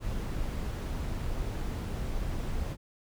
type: noise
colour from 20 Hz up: brown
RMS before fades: -33 dBFS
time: 0-2.77 s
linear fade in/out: 50 ms
effects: none